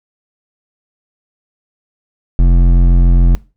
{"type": "tone with hard clipping", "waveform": "sine", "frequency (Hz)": 43.61, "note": "F1", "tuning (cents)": -2, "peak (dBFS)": -7, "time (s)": [2.39, 3.35], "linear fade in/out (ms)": 0, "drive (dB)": 11, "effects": ["noise-tail reverb RT60 0.3 s tail -22 dB re dry"]}